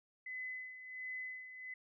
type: tone with tremolo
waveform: sine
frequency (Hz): 2020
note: B6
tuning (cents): +39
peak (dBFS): -40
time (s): 0.26-1.74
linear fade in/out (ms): 5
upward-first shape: sine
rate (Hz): 1.4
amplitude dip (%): 65
effects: none